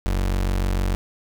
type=tone; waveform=35% pulse; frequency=46.56 Hz; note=F#1; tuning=12 cents sharp; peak=-18 dBFS; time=0.06-0.95 s; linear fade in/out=0 ms; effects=none